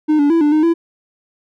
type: tone with pitch steps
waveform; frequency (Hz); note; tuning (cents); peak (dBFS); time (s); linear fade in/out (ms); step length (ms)
triangle; 306.1 / 288.4 / 332.2 / 295.4 / 308.3 / 334.8; D#4 / D4 / E4 / D4 / D#4 / E4; -28 / -31 / +13 / +10 / -16 / +27; -8; 0.08-0.74; 20; 110
effects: none